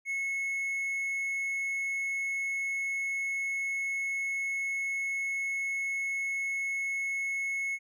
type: tone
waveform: triangle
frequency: 2188 Hz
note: C#7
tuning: 23 cents flat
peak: -28 dBFS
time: 0.05-7.79 s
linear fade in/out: 50 ms
effects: none